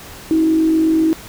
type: tone with frequency modulation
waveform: sine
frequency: 320.4 Hz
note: E4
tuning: 49 cents flat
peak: -11 dBFS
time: 0.31-1.13 s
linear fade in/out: 0 ms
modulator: 48.2 Hz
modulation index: 0.29
effects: pink hiss -36 dBFS RMS until 1.28 s